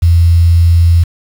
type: tone with quantisation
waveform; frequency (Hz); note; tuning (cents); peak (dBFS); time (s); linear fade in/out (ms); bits
sine; 84.9; F2; -48; -4; 0.02-1.04; 10; 5
effects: none